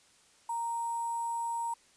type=tone with sample-and-hold; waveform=sine; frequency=930 Hz; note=A#5; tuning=4 cents flat; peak=-31 dBFS; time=0.49-1.74 s; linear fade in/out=5 ms; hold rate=8820 Hz; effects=white hiss -63 dBFS RMS until 1.96 s + resampled to 22050 Hz